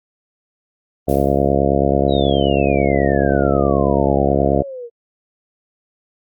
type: harmonic tone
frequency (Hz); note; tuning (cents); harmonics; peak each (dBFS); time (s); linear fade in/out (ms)
69.3; C#2; 0; 1 / 2 / 3 / 4 / 5 / 6 / 7 / 8 / 9 / 10; -22 / -22 / -22 / -22 / -22 / -22 / -22 / -22 / -22 / -22; 1.07-4.63; 20
type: noise with exponential decay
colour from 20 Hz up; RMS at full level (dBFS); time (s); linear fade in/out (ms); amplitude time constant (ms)
blue; -33; 1.09-1.6; 1; 110
type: exponential sweep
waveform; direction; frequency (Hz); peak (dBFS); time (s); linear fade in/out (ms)
sine; down; 3951 to 460; -27; 2.08-4.9; 50
effects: Opus 24 kbps